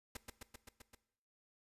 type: noise with echo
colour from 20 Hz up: pink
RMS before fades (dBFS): -45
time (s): 0.15-0.17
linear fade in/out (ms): 5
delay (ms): 130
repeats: 6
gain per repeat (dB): -2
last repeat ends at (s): 0.95
effects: noise-tail reverb RT60 0.7 s tail -17 dB re dry + resampled to 32000 Hz